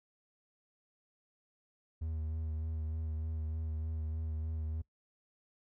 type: tone with vibrato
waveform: triangle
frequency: 79 Hz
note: D#2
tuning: 27 cents sharp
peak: -33 dBFS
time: 2.01-4.82 s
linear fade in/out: 10 ms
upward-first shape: sine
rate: 3.3 Hz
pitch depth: 25 cents each way
effects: noise-tail reverb RT60 0.1 s tail -20 dB re dry